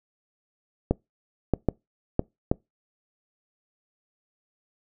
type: clicks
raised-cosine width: 2 ms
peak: -7 dBFS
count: 5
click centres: 0.91 / 1.537 / 1.687 / 2.194 / 2.515 s
effects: noise-tail reverb RT60 0.2 s tail -25 dB re dry